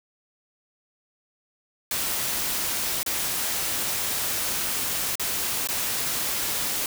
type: noise with dropouts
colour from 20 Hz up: white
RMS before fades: -27 dBFS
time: 1.91-6.86 s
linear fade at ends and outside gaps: 2 ms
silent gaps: 3.031-3.062 / 5.155-5.196 / 5.673-5.687 s
effects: none